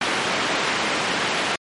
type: band-pass noise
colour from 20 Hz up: white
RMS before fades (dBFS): -23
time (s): 0.01-1.56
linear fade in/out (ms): 5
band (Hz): 170 to 2500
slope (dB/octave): 12
effects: MP3 48 kbps